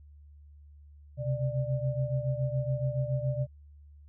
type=tone cluster; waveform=sine; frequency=128 / 135.1 / 592 Hz; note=C3 / C#3 / D5; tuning=-38 / -44 / +14 cents; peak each=-30 / -32 / -35 dBFS; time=1.17-3.47 s; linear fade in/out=50 ms; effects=added 73 Hz sine -50 dBFS peak until 4.08 s